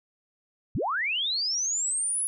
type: linear sweep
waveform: sine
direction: up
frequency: 55.6 to 10548 Hz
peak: -25 dBFS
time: 0.75-2.27 s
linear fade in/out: 0 ms
effects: none